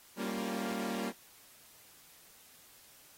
sawtooth chord, G half-diminished seventh, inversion none, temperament equal, 196 / 233.1 / 277.2 / 349.2 Hz, G3 / Bb3 / Db4 / F4, 0 / 0 / 0 / 0 cents, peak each -35 / -34 / -40 / -40 dBFS, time 0.16-1.13 s, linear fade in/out 50 ms, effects white hiss -59 dBFS RMS until 3.17 s + AAC 48 kbps

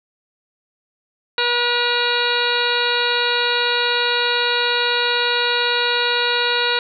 harmonic tone with a mistuned harmonic, 482.4 Hz, B4, 41 cents flat, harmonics 1 / 2 / 3 / 4 / 5 / 6 / 7 / 8 / 9, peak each -24 / -25 / -22 / -28 / -27 / -26 / -34 / -22 / -27 dBFS, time 1.38-6.79 s, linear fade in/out 2 ms, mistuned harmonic 6, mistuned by -36 cents, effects none

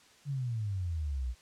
sine exponential sweep, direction down, 146.83 to 58.27 Hz, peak -31 dBFS, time 0.25-1.35 s, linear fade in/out 50 ms, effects white hiss -60 dBFS RMS until 1.41 s + low-pass 7000 Hz 12 dB/octave

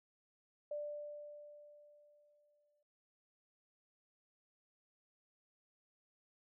sine tone with exponential decay, 590 Hz, D5, 8 cents sharp, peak -38 dBFS, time 0.71-2.83 s, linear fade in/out 5 ms, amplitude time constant 460 ms, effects none

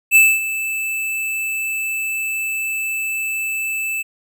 square tone with ADSR envelope, 2633 Hz, E7, 3 cents flat, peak -7 dBFS, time 0.11-4.03 s, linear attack 47 ms, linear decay 240 ms, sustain -14 dB, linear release 18 ms, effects none

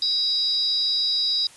sine tone cluster, 3855 / 4833 / 5140 Hz, B7 / D8 / E8, -43 / +49 / -45 cents, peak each -25 / -22 / -29 dBFS, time 0.02-1.47 s, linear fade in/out 2 ms, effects white hiss -48 dBFS RMS until 1.56 s + resampled to 24000 Hz

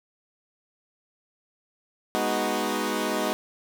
15% pulse chord, G# minor seventh, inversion none, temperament equal, 207.7 / 246.9 / 311.1 / 370 Hz, G#3 / B3 / D#4 / F#4, 0 / 0 / 0 / 0 cents, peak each -24 dBFS, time 2.15-3.33 s, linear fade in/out 0 ms, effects none

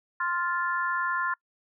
harmonic tone, 349.2 Hz, F4, in tune, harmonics 3 / 4 / 5, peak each -29 / -30 / -31 dBFS, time 0.2-1.34 s, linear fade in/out 5 ms, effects noise-tail reverb RT60 0.1 s tail -25 dB re dry

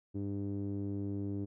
sawtooth tone with low-pass filter, 100 Hz, G2, 35 cents sharp, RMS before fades -37 dBFS, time 0.14-1.46 s, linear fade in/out 20 ms, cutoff 330 Hz, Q 3.2, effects none

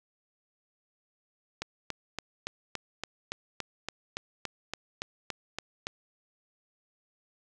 click train, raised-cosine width 0.2 ms, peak -16 dBFS, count 16, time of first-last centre 1.62-5.869 s, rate 3.53 Hz, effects none

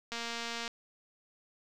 click train, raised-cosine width 0.2 ms, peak -21 dBFS, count 131, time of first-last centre 0.12-0.678 s, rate 233 Hz, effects none

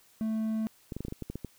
triangle tone, 220 Hz, A3, in tune, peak -26 dBFS, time 0.21-0.67 s, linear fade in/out 0 ms
clicks, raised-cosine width 3 ms, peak -23 dBFS, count 10, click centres 0.922 / 0.966 / 1.006 / 1.05 / 1.083 / 1.124 / 1.223 / 1.3 / 1.356 / 1.447 s
effects white hiss -62 dBFS RMS until 1.58 s

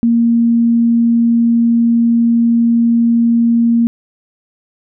sine tone, 233.1 Hz, A#3, in tune, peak -8 dBFS, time 0.03-3.87 s, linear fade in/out 0 ms, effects none

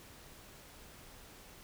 silence, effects pink hiss -55 dBFS RMS until 1.63 s

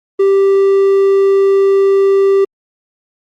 triangle tone, 392 Hz, G4, in tune, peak -5 dBFS, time 0.19-2.45 s, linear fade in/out 10 ms, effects Opus 32 kbps

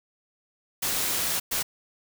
white noise bursts at uneven times, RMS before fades -27 dBFS, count 2, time 0.82-1.4 / 1.51-1.63 s, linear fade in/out 10 ms, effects none

